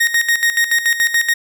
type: tone with tremolo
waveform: 40% pulse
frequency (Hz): 1865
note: A#6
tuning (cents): 0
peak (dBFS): -10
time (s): 0-1.34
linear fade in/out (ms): 10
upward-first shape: square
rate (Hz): 7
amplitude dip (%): 70
effects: none